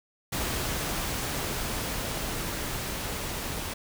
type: noise with level ramp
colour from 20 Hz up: pink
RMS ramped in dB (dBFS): -30 to -34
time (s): 0.32-3.74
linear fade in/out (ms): 10
effects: none